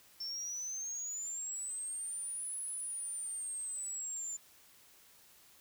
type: exponential two-way sweep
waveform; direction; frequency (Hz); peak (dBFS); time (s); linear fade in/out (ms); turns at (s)
sine; up then down; 5370 to 10310 to 7100; -35; 0.2-4.37; 10; 2.6
effects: tanh soft clip ceiling -37 dBFS + white hiss -62 dBFS RMS until 5.6 s